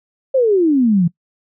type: exponential sweep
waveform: sine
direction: down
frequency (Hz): 550 to 163.4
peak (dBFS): -10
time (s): 0.34-1.08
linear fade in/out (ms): 10
effects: noise-tail reverb RT60 0.1 s tail -22 dB re dry